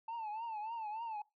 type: tone with vibrato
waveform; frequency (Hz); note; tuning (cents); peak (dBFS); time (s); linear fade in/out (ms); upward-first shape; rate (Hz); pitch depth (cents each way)
sine; 884; A5; +8; -36; 0.08-1.22; 5; triangle; 3.4; 120
effects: noise-tail reverb RT60 0.2 s tail -21 dB re dry + tanh soft clip ceiling -38 dBFS